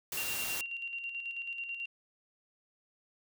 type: noise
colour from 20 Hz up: white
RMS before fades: -37 dBFS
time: 0.12-0.61 s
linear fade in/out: 2 ms
type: tone with tremolo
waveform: sine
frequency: 2762 Hz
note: F7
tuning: 20 cents flat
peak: -35 dBFS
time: 0.17-1.86 s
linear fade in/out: 5 ms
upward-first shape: square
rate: 9.2 Hz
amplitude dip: 45%
effects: none